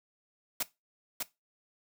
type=noise with echo; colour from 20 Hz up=white; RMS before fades=-31 dBFS; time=0.6-0.63 s; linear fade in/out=5 ms; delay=600 ms; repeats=1; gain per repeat=-3 dB; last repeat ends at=1.23 s; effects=noise-tail reverb RT60 0.2 s tail -17 dB re dry